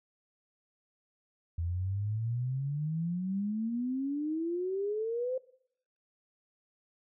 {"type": "exponential sweep", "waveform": "sine", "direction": "up", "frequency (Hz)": [82.41, 523.3], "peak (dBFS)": -30, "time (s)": [1.58, 5.38], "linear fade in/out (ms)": 5, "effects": ["noise-tail reverb RT60 0.7 s tail -21 dB re dry"]}